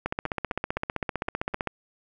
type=two click trains; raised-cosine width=0.5 ms; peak=-21 / -12 dBFS; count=6 / 26; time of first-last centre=0.26-1.539 / 0.06-1.673 s; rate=3.91 / 15.5 Hz; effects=none